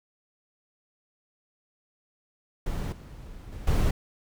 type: noise with level steps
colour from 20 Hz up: brown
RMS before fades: -30 / -43 / -39 / -23 dBFS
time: 2.66-3.91 s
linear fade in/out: 5 ms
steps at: 2.92 / 3.52 / 3.67 s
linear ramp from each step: 5 ms
effects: none